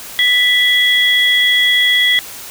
sine tone pair together, 1975.5 / 3333 Hz, B6 / G#7, 0 / +5 cents, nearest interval major sixth, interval 905 cents, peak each -12 dBFS, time 0.19-2.19 s, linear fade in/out 0 ms, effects white hiss -31 dBFS RMS until 2.5 s

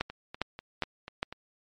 two click trains, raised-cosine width 0.3 ms, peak -12 / -24 dBFS, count 4 / 6, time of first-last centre 0.01-1.23 / 0.1-1.325 s, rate 2.46 / 4.08 Hz, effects MP3 48 kbps

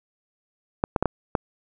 clicks, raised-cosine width 1 ms, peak -6 dBFS, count 5, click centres 0.839 / 0.962 / 1.026 / 1.057 / 1.352 s, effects none

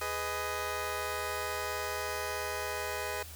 15% pulse chord, G# minor, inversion none, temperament just, 415.3 / 498.4 / 623 Hz, G#4 / B4 / D#5, 0 / +16 / +2 cents, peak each -32 dBFS, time 0.01-3.23 s, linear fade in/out 5 ms, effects added 78 Hz sine -47 dBFS peak until 3.35 s + white hiss -49 dBFS RMS until 3.35 s

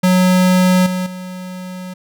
square tone with level steps, 183.5 Hz, F#3, 14 cents flat, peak -10 / -18 / -27 dBFS, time 0.03-1.94 s, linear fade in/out 10 ms, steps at 0.86 / 1.06 s, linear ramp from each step 5 ms, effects none

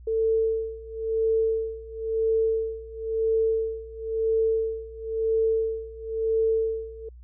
sine tone with tremolo, 446.2 Hz, A4, 24 cents sharp, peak -19 dBFS, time 0.07-7.09 s, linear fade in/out 5 ms, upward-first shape sine, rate 0.98 Hz, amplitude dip 90%, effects added 60 Hz sine -43 dBFS peak until 7.23 s

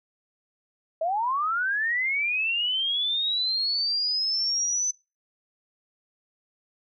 sine linear sweep, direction up, 622.3 to 6090 Hz, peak -23 dBFS, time 1.01-4.91 s, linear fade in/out 5 ms, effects noise-tail reverb RT60 0.3 s tail -25 dB re dry

